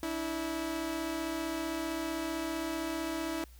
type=tone pair together; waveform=sawtooth; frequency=290.1 / 325.6 Hz; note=D4 / E4; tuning=-21 / -21 cents; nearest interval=major second; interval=200 cents; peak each=-36 / -30 dBFS; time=0.03-3.44 s; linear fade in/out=0 ms; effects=added 60 Hz sine -51 dBFS peak until 3.59 s + white hiss -62 dBFS RMS until 3.59 s